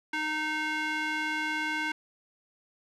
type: tone with band-pass filter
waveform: square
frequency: 308.4 Hz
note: D#4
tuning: 15 cents flat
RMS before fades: -31 dBFS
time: 0.13-1.92 s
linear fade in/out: 5 ms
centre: 1900 Hz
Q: 1.8
effects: none